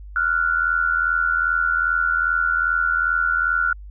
sine tone pair together, 1387 / 1469.5 Hz, F6 / F#6, -12 / -12 cents, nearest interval minor second, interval 100 cents, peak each -20 dBFS, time 0.16-3.73 s, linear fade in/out 2 ms, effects added 50 Hz sine -35 dBFS peak until 3.9 s

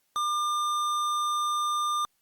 sine tone with hard clipping, 1200 Hz, D6, 37 cents sharp, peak -27 dBFS, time 0.16-2.05 s, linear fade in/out 0 ms, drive 14 dB, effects white hiss -72 dBFS RMS until 2.21 s + Opus 48 kbps

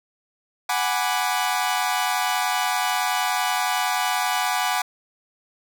sawtooth chord, G# half-diminished seventh, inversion third, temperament equal, 740 / 830.6 / 987.8 / 1174.7 Hz, F#5 / G#5 / B5 / D6, 0 / 0 / 0 / 0 cents, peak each -21 / -23 / -24 / -25 dBFS, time 0.69-4.82 s, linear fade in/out 5 ms, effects none

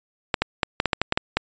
clicks, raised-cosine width 0.3 ms, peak -3 dBFS, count 10, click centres 0.342 / 0.42 / 0.632 / 0.801 / 0.857 / 0.932 / 1.016 / 1.124 / 1.175 / 1.37 s, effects resampled to 16000 Hz

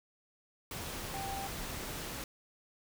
sine tone in noise, 784 Hz, G5, in tune, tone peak -39 dBFS, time 1.14-1.47 s, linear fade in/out 2 ms, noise pink, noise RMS -41 dBFS, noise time 0.71-2.24 s, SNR -1 dB, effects none

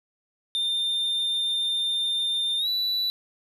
triangle tone with pitch glide, 3607 to 3956 Hz, A7 to B7, +42 to +2 cents, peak -22 dBFS, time 0.55-3.1 s, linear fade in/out 0 ms, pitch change +160 cents, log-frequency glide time 2.58-2.68 s, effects none

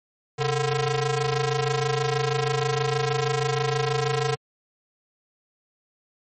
sawtooth ring-modulated tone, 293.7 Hz, D4, in tune, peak -15 dBFS, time 0.38-4.36 s, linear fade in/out 20 ms, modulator 160 Hz, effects MP3 32 kbps

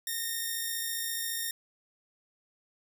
5% pulse tone with amplitude modulation, 1836 Hz, A#6, 27 cents flat, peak -20 dBFS, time 0.07-1.51 s, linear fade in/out 2 ms, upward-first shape sine, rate 54.7 Hz, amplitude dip 25%, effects none

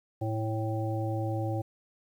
harmonic tone with a mistuned harmonic, 110 Hz, A2, in tune, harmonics 1 / 3 / 5 / 7, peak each -30 / -35 / -37 / -38 dBFS, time 0.21-1.62 s, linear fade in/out 10 ms, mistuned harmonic 7, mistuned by +21 cents, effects 10-bit

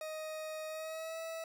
40% pulse tone with pitch glide, 625 to 651.5 Hz, D#5 to E5, +8 to -20 cents, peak -39 dBFS, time 0.01-1.44 s, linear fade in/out 2 ms, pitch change +72 cents, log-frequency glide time 0.67-1.19 s, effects none

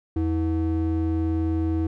triangle ring-modulated tone, 202.8 Hz, G#3, 41 cents flat, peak -16 dBFS, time 0.16-1.87 s, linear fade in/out 5 ms, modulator 119 Hz, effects none

